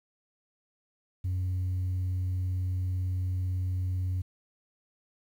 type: tone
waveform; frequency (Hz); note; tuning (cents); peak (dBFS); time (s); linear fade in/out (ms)
sine; 91.8; F#2; -13; -25; 1.24-4.22; 10
effects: tanh soft clip ceiling -26 dBFS + 10-bit